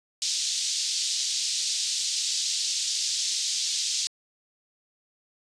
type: band-pass noise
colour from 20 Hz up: pink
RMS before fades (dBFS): -28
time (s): 0.22-4.07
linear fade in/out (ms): 0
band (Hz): 3900 to 7200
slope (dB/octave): 24
effects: resampled to 22050 Hz